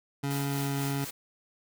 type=tone with pitch glide; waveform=25% pulse; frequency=140.2 to 139.31 Hz; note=C#3 to C#3; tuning=+20 to +9 cents; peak=-25 dBFS; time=0.23-1.05 s; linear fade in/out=10 ms; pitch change=-11 cents; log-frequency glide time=0.49-0.69 s
type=noise with tremolo; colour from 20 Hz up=white; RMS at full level=-39 dBFS; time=0.3-1.11 s; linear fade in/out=10 ms; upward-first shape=sine; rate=4.1 Hz; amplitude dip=50%
effects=none